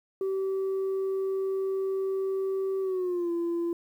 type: tone with pitch glide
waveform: sine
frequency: 384.8 to 340.8 Hz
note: G4 to F4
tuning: -32 to -42 cents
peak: -24 dBFS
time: 0.21-3.73 s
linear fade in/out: 2 ms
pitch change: -210 cents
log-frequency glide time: 2.81-3.31 s
effects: tanh soft clip ceiling -25 dBFS + 10-bit